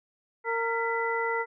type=harmonic tone with a mistuned harmonic; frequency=460.2 Hz; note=A#4; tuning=22 cents flat; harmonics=1 / 2 / 3 / 4; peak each=-30 / -31 / -33 / -32 dBFS; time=0.44-1.46 s; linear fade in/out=50 ms; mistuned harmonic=4; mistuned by=+140 cents; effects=none